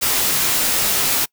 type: noise with comb filter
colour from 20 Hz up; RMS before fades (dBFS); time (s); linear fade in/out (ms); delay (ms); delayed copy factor
white; -18; 0.01-1.26; 20; 17; -0.55
effects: noise-tail reverb RT60 0.1 s tail -26 dB re dry